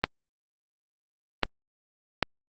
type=clicks; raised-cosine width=0.3 ms; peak=-5 dBFS; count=3; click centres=0.04 / 1.433 / 2.227 s; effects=Opus 32 kbps